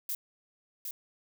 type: noise with echo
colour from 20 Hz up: violet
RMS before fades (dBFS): -34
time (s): 0.09-0.15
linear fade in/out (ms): 2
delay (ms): 760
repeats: 1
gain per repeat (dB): -4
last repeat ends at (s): 0.91
effects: none